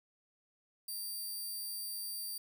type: tone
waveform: 5% pulse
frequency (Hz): 4699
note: D8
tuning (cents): 0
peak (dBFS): -32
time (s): 0.88-2.38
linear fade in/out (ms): 5
effects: 11-bit